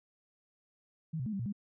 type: tone with pitch steps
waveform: sine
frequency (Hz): 160.1 / 127.3 / 216.5 / 195.9 / 118.6 / 203.4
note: D#3 / C3 / A3 / G3 / A#2 / G#3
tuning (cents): +50 / -47 / -28 / -1 / +30 / -36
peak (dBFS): -33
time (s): 1.13-1.526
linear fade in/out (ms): 10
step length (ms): 66
effects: none